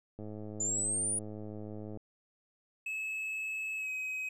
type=click train; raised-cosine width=2 ms; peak=-31 dBFS; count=190; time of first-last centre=0.19-1.973 s; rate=106 Hz
type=exponential sweep; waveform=sine; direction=up; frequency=7040 to 9760 Hz; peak=-30 dBFS; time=0.6-1.19 s; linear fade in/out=5 ms
type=tone with pitch glide; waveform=triangle; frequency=2591 to 2532 Hz; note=E7 to D#7; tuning=-30 to +30 cents; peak=-33 dBFS; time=2.86-4.29 s; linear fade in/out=5 ms; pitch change=-40 cents; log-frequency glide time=3.77-3.89 s
effects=none